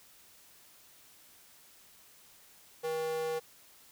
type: tone with high-pass filter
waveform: square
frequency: 159.4 Hz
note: D#3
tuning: 42 cents sharp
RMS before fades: -34 dBFS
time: 2.83-3.4 s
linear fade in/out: 20 ms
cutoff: 540 Hz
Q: 7.1
effects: white hiss -59 dBFS RMS until 3.91 s